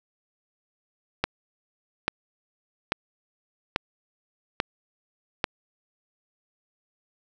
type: click train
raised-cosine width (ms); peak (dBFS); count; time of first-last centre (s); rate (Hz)
0.3; -6; 6; 1.24-5.442; 1.19
effects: none